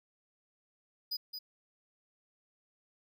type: tone with echo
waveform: square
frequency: 4958 Hz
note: D#8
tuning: 7 cents flat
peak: -34 dBFS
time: 1.11-1.17 s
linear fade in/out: 10 ms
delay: 220 ms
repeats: 1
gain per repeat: -6 dB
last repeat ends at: 1.39 s
effects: none